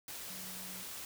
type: tone in noise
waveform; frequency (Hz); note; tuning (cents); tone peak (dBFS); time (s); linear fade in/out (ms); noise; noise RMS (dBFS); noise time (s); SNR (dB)
sine; 186.2; F#3; +11; -52; 0.3-0.83; 2; white; -45; 0.08-1.05; -10
effects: none